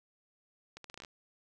accelerating click train, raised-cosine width 0.2 ms, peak -29 dBFS, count 9, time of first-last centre 0.77-1.048 s, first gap 73 ms, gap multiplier 0.77, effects none

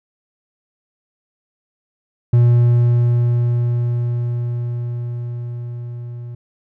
triangle tone with level ramp, 120 Hz, B2, 49 cents flat, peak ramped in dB -6 to -26 dBFS, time 2.33-6.35 s, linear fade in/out 5 ms, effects none

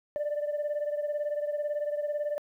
sine beating tone pair, 587.3 / 605.3 Hz, D5 / D#5, 0 / -48 cents, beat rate 18 Hz, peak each -28 / -33 dBFS, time 0.16-2.38 s, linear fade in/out 0 ms, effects tanh soft clip ceiling -25 dBFS + 11-bit

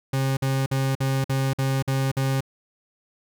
40% pulse tone bursts, 134.4 Hz, C3, 47 cents sharp, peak -20 dBFS, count 8, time 0.13-2.407 s, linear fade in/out 5 ms, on 240 ms, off 51 ms, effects none

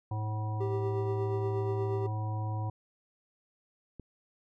harmonic tone, 107.7 Hz, A2, 37 cents flat, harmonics 1 / 3 / 5 / 7 / 9, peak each -31 / -46 / -48 / -44 / -43 dBFS, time 0.11-2.7 s, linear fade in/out 5 ms
triangle tone with tremolo, 392 Hz, G4, in tune, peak -28 dBFS, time 0.6-2.07 s, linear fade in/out 10 ms, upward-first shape triangle, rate 8.4 Hz, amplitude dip 45%
click, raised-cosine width 3 ms, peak -31 dBFS, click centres 3.997 s
effects none

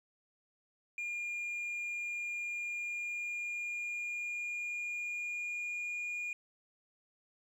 sine tone with pitch glide, 2414 to 2431 Hz, D7 to D#7, +47 to -41 cents, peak -33 dBFS, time 0.98-6.33 s, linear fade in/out 2 ms, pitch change +12 cents, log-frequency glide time 2.64-6.22 s, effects tanh soft clip ceiling -35 dBFS + 11-bit

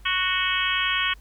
harmonic tone with a mistuned harmonic, 370 Hz, F#4, in tune, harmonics 3 / 4 / 5 / 6 / 7 / 8 / 9, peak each -29 / -29 / -29 / -29 / -29 / -29 / -29 dBFS, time 0.05-1.14 s, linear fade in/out 10 ms, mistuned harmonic 9, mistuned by -45 cents, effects added 50 Hz sine -44 dBFS peak until 1.2 s + pink hiss -58 dBFS RMS until 1.2 s

